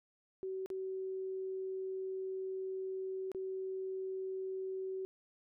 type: tone with dropouts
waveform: sine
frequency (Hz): 379.2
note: F#4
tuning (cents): +43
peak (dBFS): -37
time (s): 0.43-5.05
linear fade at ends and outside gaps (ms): 0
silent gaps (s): 0.66-0.702 / 3.317-3.348
effects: none